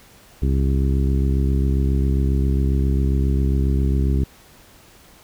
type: harmonic tone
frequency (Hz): 67.4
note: C#2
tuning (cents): -48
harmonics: 1 / 2 / 3 / 4 / 5 / 6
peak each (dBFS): -17 / -23 / -27 / -29 / -31 / -33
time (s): 0.42-4.24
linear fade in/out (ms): 5
effects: pink hiss -49 dBFS RMS until 5.23 s